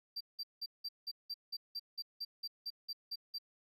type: tone bursts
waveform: triangle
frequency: 4699 Hz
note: D8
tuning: in tune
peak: -37 dBFS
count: 15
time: 0.16-3.385 s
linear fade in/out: 10 ms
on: 47 ms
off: 180 ms
effects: none